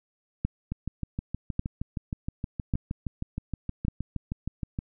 two click trains, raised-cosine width 5 ms, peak -18 / -13 dBFS, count 27 / 4, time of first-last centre 0.72-4.789 / 0.45-3.882 s, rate 6.39 / 0.874 Hz, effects none

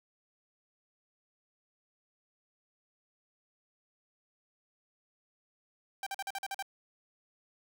sawtooth tone bursts, 784 Hz, G5, in tune, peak -31 dBFS, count 8, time 6.03-6.625 s, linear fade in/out 2 ms, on 35 ms, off 45 ms, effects none

